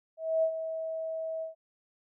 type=tone with ADSR envelope; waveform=sine; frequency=645 Hz; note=E5; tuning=38 cents flat; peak=-22 dBFS; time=0.17-1.55 s; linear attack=260 ms; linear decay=78 ms; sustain=-10 dB; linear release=130 ms; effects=none